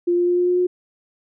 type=tone with pitch steps; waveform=sine; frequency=349.2 / 351.4 / 353.7 / 355.9 / 358.2 / 360.5 Hz; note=F4 / F4 / F4 / F4 / F4 / F#4; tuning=0 / +11 / +22 / +33 / +44 / -45 cents; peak=-15 dBFS; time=0.07-0.67 s; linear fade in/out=10 ms; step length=100 ms; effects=none